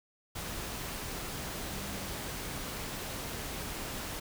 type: tone in noise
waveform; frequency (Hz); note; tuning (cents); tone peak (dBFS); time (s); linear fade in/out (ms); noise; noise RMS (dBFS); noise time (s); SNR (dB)
sine; 197.6; G3; +14; -44; 1.7-2.08; 10; pink; -39; 0.35-4.2; -8
effects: none